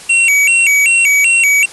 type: tone with vibrato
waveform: square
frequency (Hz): 2489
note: D#7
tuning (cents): 0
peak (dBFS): -8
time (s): 0.09-1.66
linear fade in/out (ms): 10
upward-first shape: square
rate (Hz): 2.6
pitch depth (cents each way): 160
effects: white hiss -33 dBFS RMS until 1.72 s + resampled to 24000 Hz